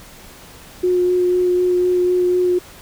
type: tone with vibrato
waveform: sine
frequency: 360.2 Hz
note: F#4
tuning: 46 cents flat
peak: -13 dBFS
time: 0.83-2.59 s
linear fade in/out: 10 ms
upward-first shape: sine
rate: 4 Hz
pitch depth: 11 cents each way
effects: pink hiss -41 dBFS RMS until 2.81 s